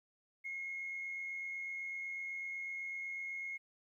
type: tone with amplitude modulation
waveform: sine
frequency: 2159 Hz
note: C#7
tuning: 46 cents flat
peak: -37 dBFS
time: 0.44-3.58 s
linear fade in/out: 20 ms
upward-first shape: sine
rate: 88 Hz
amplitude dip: 35%
effects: tanh soft clip ceiling -34 dBFS + 13-bit